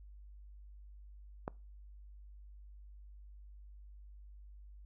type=click; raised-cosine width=1 ms; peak=-23 dBFS; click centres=1.479 s; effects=noise-tail reverb RT60 0.3 s tail -24 dB re dry + added 50 Hz sine -51 dBFS peak until 4.85 s